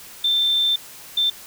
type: tone bursts at uneven times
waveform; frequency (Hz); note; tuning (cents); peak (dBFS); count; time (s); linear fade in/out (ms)
sine; 3563; A7; +21; -16; 2; 0.24-0.76 / 1.17-1.3; 5
effects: white hiss -41 dBFS RMS until 1.46 s